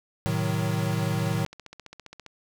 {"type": "chord", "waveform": "square", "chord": "A diminished seventh", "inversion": "none", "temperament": "equal", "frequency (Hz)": [110, 130.81, 155.56, 185], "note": ["A2", "C3", "Eb3", "Gb3"], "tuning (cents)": [0, 0, 0, 0], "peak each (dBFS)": [-29, -35, -29, -32], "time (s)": [0.26, 1.45], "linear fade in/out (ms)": 0}
{"type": "click train", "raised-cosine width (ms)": 0.2, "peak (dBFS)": -25, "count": 21, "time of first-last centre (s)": [0.93, 2.263], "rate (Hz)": 15}
{"effects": []}